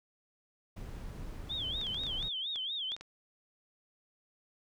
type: noise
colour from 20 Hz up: brown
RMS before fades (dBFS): -43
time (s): 0.76-2.29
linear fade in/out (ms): 10
type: tone with vibrato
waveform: sine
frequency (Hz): 3382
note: G#7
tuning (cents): +31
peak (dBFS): -34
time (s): 1.49-2.96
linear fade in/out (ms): 20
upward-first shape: sine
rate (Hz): 4.2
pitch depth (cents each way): 190
type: clicks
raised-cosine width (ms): 0.2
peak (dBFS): -29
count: 10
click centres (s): 1.814 / 1.868 / 1.945 / 2.036 / 2.067 / 2.227 / 2.559 / 2.919 / 2.965 / 3.01
effects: none